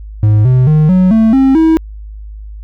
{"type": "tone with pitch steps", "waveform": "triangle", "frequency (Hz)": [106.1, 127.64, 153.56, 184.73, 222.2, 267.4, 321.6], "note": ["G#2", "C3", "D#3", "F#3", "A3", "C4", "E4"], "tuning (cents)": [38, -43, -22, -3, 17, 38, -43], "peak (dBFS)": -3, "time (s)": [0.23, 1.77], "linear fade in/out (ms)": 0, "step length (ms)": 220, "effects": ["added 52 Hz sine -25 dBFS peak until 2.63 s"]}